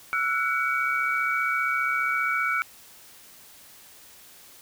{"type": "tone cluster", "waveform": "sine", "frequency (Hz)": [1332, 1467, 2267], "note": ["E6", "F#6", "C#7"], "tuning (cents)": [18, -15, 38], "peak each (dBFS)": -27, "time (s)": [0.13, 2.62], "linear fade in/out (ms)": 0, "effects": ["white hiss -50 dBFS RMS until 4.61 s"]}